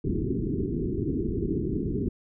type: low-pass noise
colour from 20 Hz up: white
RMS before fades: -28 dBFS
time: 0.04-2.09 s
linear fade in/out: 10 ms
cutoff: 410 Hz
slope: 96 dB/octave
effects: none